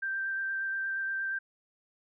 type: tone with vibrato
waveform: sine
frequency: 1571 Hz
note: G6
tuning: 3 cents sharp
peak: -30 dBFS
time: 0.02-1.39 s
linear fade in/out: 10 ms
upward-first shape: square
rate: 8.5 Hz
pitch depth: 10 cents each way
effects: none